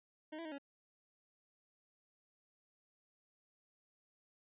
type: tone with pitch steps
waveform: 25% pulse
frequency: 309.4 / 332.7 / 311.8 / 279.5 Hz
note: D#4 / E4 / D#4 / C#4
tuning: -10 / +16 / +4 / +14 cents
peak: -40 dBFS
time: 0.32-0.584 s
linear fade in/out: 10 ms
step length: 66 ms
effects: resampled to 8000 Hz